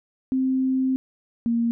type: tone pair in turn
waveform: sine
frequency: 261.6 / 233.1 Hz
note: C4 / A#3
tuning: 0 / 0 cents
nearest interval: major second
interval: 200 cents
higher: first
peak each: -19 dBFS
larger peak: neither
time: 0.32-0.96 / 1.46-1.71 s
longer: first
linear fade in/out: 0 ms
effects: none